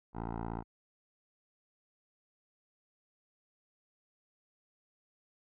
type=tone with low-pass filter; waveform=10% pulse; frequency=56.8 Hz; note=A#1; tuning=44 cents flat; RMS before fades=-39 dBFS; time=0.13-0.64 s; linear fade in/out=50 ms; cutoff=1000 Hz; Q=2.4; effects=none